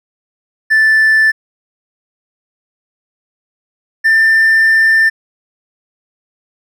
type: tone pair in turn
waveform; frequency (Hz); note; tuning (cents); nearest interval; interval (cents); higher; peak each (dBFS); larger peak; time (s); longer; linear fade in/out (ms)
triangle; 1760 / 1787.7; A6 / A6; 0 / +27; unison; 27; second; -4; neither; 0.7-1.32 / 4.04-5.1; second; 20
effects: tanh soft clip ceiling -1 dBFS